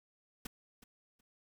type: noise with echo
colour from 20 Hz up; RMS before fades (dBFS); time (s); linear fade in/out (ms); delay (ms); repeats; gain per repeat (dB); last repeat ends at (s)
pink; -42; 0.45-0.47; 5; 370; 2; -15; 1.21
effects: none